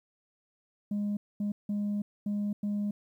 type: tone bursts at uneven times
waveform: sine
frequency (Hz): 205.7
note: G#3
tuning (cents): -16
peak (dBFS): -26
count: 5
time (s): 0.91-1.17 / 1.4-1.52 / 1.69-2.02 / 2.26-2.53 / 2.63-2.91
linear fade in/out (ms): 5
effects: tanh soft clip ceiling -27 dBFS + 11-bit